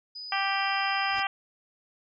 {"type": "tone", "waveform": "sine", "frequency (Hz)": 4978, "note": "D#8", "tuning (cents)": 0, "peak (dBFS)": -37, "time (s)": [0.15, 1.23], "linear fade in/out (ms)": 10}
{"type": "harmonic tone", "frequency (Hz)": 392, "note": "G4", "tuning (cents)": 0, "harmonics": [2, 3, 4, 5, 6, 7, 8], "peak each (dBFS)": [-30, -32, -33, -34, -35, -35, -36], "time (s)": [0.32, 1.27], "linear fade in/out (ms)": 2}
{"type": "noise with exponential growth", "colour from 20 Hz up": "pink", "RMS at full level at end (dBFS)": -39, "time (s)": [1.03, 1.2], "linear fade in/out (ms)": 1, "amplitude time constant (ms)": 36}
{"effects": ["resampled to 16000 Hz"]}